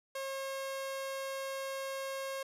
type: tone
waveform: sawtooth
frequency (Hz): 540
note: C#5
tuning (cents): -45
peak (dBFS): -33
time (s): 0.15-2.43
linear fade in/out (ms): 5
effects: resampled to 32000 Hz